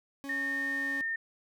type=tone; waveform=40% pulse; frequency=277.2 Hz; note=C#4; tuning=in tune; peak=-38 dBFS; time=0.24-1.01 s; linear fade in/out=0 ms
type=tone with pitch glide; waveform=sine; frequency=1830 to 1818.4 Hz; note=A#6 to A#6; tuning=-32 to -43 cents; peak=-30 dBFS; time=0.29-1.16 s; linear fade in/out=5 ms; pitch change=-11 cents; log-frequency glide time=0.71-1.01 s
effects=none